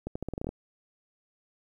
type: accelerating click train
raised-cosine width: 2 ms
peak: -20 dBFS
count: 10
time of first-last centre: 0.07-0.491 s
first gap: 85 ms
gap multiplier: 0.84
effects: 10-bit